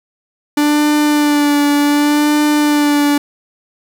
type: tone with vibrato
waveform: 45% pulse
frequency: 293.7 Hz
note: D4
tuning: in tune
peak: -10 dBFS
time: 0.57-3.18 s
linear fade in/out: 5 ms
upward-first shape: sine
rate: 0.67 Hz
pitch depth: 26 cents each way
effects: 8-bit